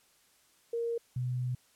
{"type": "tone pair in turn", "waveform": "sine", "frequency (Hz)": [466.2, 125.2], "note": ["A#4", "B2"], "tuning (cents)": [0, 24], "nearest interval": "octave + major seventh", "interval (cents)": 2276, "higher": "first", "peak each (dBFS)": [-30, -30], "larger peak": "neither", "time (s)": [[0.73, 0.98], [1.16, 1.55]], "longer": "second", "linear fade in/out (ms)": 5, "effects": ["white hiss -66 dBFS RMS until 1.75 s", "low-pass 12000 Hz 12 dB/octave"]}